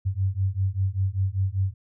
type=beating tone pair; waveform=sine; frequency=93.6 / 98.7 Hz; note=F#2 / G2; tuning=+20 / +12 cents; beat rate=5.1 Hz; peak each=-25 / -25 dBFS; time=0.05-1.74 s; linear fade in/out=20 ms; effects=none